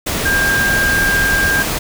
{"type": "tone in noise", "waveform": "sine", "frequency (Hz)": 1600, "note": "G6", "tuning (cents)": 35, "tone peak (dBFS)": -13, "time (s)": [0.25, 1.63], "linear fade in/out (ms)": 10, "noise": "pink", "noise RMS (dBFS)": -19, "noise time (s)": [0.06, 1.79], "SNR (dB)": 3, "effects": []}